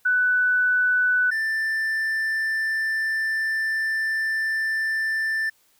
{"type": "tone pair in turn", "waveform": ["sine", "triangle"], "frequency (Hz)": [1492, 1774.3], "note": ["F#6", "A6"], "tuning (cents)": [14, 14], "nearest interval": "minor third", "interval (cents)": 300, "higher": "second", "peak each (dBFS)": [-17, -20], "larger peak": "first", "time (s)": [[0.05, 1.31], [1.31, 5.5]], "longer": "second", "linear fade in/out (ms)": 10, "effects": ["white hiss -62 dBFS RMS until 5.79 s"]}